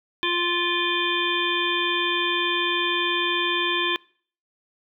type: harmonic tone with a mistuned harmonic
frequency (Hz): 348.7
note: F4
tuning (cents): -3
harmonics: 1 / 3 / 5 / 7 / 9 / 10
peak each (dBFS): -28 / -28 / -28 / -28 / -28 / -28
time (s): 0.23-3.96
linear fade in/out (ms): 0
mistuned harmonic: 10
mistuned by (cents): +19
effects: noise-tail reverb RT60 0.5 s tail -24 dB re dry